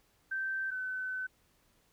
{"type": "tone pair in turn", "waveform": "sine", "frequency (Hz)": [1556, 1516.1], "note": ["G6", "F#6"], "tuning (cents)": [-13, 42], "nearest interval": "unison", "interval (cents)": 45, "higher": "first", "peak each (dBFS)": [-32, -34], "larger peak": "first", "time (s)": [[0.31, 0.71], [0.71, 1.27]], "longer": "second", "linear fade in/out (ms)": 10, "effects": ["pink hiss -70 dBFS RMS until 1.92 s"]}